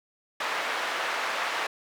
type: band-pass noise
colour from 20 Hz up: white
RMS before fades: -30 dBFS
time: 0.4-1.67 s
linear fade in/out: 5 ms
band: 640 to 1900 Hz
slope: 12 dB/octave
effects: none